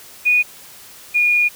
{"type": "tone pair in turn", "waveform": "sine", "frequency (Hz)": [2465, 2437], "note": ["D#7", "D#7"], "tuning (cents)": [-17, -37], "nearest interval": "unison", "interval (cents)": 20, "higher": "first", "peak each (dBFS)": [-11, -12], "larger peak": "first", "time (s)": [[0.25, 0.43], [1.14, 1.49]], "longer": "second", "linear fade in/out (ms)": 20, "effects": ["white hiss -41 dBFS RMS until 1.55 s"]}